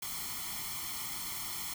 white noise with comb filter, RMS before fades -39 dBFS, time 0.02-1.74 s, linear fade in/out 5 ms, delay 0.93 ms, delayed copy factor +0.85, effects none

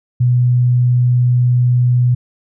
sine tone, 123.47 Hz, B2, in tune, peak -9 dBFS, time 0.2-2.15 s, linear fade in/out 10 ms, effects none

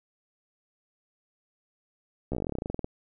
slowing click train, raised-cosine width 2 ms, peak -18 dBFS, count 19, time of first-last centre 2.32-2.844 s, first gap 14 ms, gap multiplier 1.08, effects none

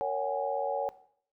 sine tone cluster, 461.5 / 559 / 751 / 828 Hz, A#4 / C#5 / F#5 / G#5, -17 / +14 / +26 / -5 cents, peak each -37 / -32 / -34 / -34 dBFS, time 0.01-0.89 s, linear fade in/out 0 ms, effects noise-tail reverb RT60 0.6 s tail -17 dB re dry

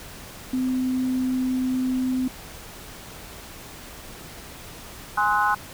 sine tone, 256.6 Hz, C4, 34 cents flat, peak -21 dBFS, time 0.53-2.28 s, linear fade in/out 5 ms
sine chord, Ab dominant seventh, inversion none, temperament equal with one note detuned, 830.6 / 1046.5 / 1272.9 / 1480 Hz, Ab5 / C6 / Eb6 / Gb6, 0 / 0 / +39 / 0 cents, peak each -23 / -23 / -26 / -24 dBFS, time 5.17-5.55 s, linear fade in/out 10 ms
effects pink hiss -41 dBFS RMS until 5.73 s

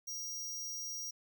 45% pulse tone with amplitude modulation, 5700 Hz, F8, 34 cents sharp, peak -37 dBFS, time 0.07-1.11 s, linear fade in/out 10 ms, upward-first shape sine, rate 276 Hz, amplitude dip 55%, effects none

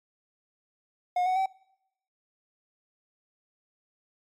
triangle tone with pitch steps, 720 / 742.8 / 766.3 Hz, F#5 / F#5 / G5, -47 / +7 / -40 cents, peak -21 dBFS, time 1.16-1.46 s, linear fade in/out 5 ms, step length 100 ms, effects noise-tail reverb RT60 0.8 s tail -24 dB re dry + MP3 96 kbps

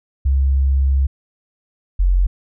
sine tone pair in turn, 67.7 / 45.29 Hz, C#2 / F#1, -40 / -36 cents, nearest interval perfect fifth, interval 696 cents, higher first, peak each -12 / -11 dBFS, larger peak second, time 0.25-1.07 / 1.99-2.27 s, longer first, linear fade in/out 10 ms, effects none

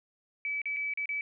sine tone with dropouts, 2296 Hz, D7, 40 cents flat, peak -30 dBFS, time 0.45-1.21 s, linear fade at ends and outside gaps 1 ms, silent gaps 0.617-0.656 / 0.764-0.768 / 0.937-0.974 / 1.057-1.091 s, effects none

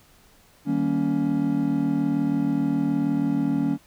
triangle chord, Eb dominant seventh, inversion none, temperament just, 155.56 / 194.45 / 233.3 / 280 Hz, Eb3 / G3 / Bb3 / Db4, 0 / -14 / +2 / +18 cents, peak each -27 / -27 / -25 / -21 dBFS, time 0.65-3.78 s, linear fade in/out 50 ms, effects pink hiss -56 dBFS RMS until 3.86 s

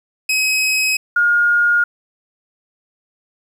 sawtooth / sine tone pair in turn, 2544 / 1425.1 Hz, D#7 / F6, +38 / +35 cents, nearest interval minor seventh, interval 1003 cents, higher first, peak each -11 dBFS, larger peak neither, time 0.29-0.97 / 1.16-1.84 s, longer neither, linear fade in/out 5 ms, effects low-pass 12000 Hz 12 dB/octave + 8-bit

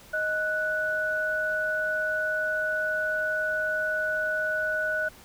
sine tone pair together, 623.8 / 1480 Hz, D#5 / F#6, +4 / 0 cents, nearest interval octave + minor third, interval 1496 cents, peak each -30 / -26 dBFS, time 0.13-5.09 s, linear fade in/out 10 ms, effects pink hiss -51 dBFS RMS until 5.24 s

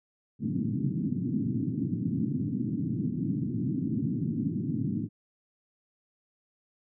white band-pass noise, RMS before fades -30 dBFS, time 0.39-5.09 s, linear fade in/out 50 ms, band 110 to 290 Hz, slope 48 dB/octave, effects none

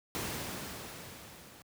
pink noise with level ramp, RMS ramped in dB -35 to -54 dBFS, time 0.15-1.62 s, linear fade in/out 0 ms, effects high-pass 80 Hz 12 dB/octave

